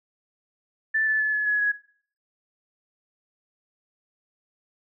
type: tone with pitch steps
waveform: sine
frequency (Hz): 1761 / 1742.8 / 1724.8 / 1706.9 / 1689.3 / 1671.8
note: A6 / A6 / A6 / G#6 / G#6 / G#6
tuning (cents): +1 / -17 / -35 / +47 / +29 / +11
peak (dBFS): -20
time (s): 0.94-1.72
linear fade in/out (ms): 10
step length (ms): 130
effects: noise-tail reverb RT60 0.5 s tail -17 dB re dry